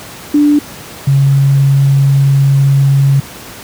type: tone pair in turn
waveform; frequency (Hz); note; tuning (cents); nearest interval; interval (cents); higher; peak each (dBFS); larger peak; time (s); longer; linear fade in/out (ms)
sine; 293.7 / 137.97; D4 / C#3; 0 / -8; octave + minor second; 1308; first; -5; neither; 0.34-0.59 / 1.07-3.2; second; 5
effects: pink hiss -30 dBFS RMS until 3.63 s + high-pass 80 Hz 12 dB/octave